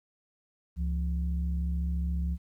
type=tone pair together; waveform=sine; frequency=69.3 / 173.92 Hz; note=C#2 / F3; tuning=0 / -7 cents; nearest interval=octave + major third; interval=1593 cents; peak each=-27 / -34 dBFS; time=0.76-2.38 s; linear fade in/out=50 ms; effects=tanh soft clip ceiling -20 dBFS + 11-bit